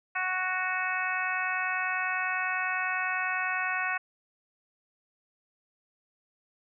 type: harmonic tone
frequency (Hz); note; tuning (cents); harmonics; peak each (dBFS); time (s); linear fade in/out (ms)
370; F#4; 0; 2 / 3 / 4 / 5 / 6 / 7; -36 / -35 / -32 / -34 / -37 / -35; 0.15-3.98; 10
effects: none